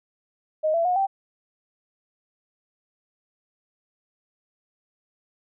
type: tone with pitch steps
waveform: sine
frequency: 622.3 / 670.8 / 723.1 / 779.5 Hz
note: D#5 / E5 / F#5 / G5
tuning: 0 / +30 / -40 / -10 cents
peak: -19 dBFS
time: 0.63-1.07 s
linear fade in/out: 20 ms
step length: 110 ms
effects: none